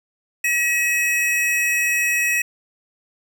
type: tone pair together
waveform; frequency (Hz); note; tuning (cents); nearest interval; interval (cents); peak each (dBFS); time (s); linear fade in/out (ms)
square; 1917.1 / 2559; A#6 / D#7; +48 / +48; perfect fourth; 500; -22 / -20; 0.44-2.42; 5
effects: none